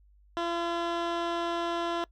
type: tone with low-pass filter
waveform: 15% pulse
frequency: 340.5 Hz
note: F4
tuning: 44 cents flat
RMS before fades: -31 dBFS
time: 0.37-2.04 s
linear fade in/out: 0 ms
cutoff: 3600 Hz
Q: 0.9
effects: noise-tail reverb RT60 0.1 s tail -23 dB re dry + added 50 Hz sine -57 dBFS peak until 2.11 s